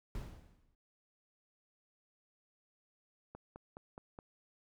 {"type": "noise with exponential decay", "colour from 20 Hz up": "brown", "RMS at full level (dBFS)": -39, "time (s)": [0.15, 0.75], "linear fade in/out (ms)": 1, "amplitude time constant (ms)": 130}
{"type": "click train", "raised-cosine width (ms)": 1, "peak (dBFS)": -34, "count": 5, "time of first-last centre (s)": [3.35, 4.189], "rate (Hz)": 4.77}
{"effects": []}